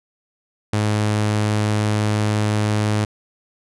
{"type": "tone", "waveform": "sawtooth", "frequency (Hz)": 105.9, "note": "G#2", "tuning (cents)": 34, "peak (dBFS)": -13, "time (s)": [0.73, 3.05], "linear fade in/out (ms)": 5, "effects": ["resampled to 24000 Hz"]}